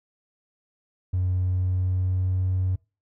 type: tone with pitch glide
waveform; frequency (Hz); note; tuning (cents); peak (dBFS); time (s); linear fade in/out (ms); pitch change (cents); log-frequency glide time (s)
triangle; 91.6 to 92.93; F#2 to F#2; -17 to +8; -18; 1.13-2.76; 10; +25; 1.33-2.47
effects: noise-tail reverb RT60 0.3 s tail -26 dB re dry + tanh soft clip ceiling -17 dBFS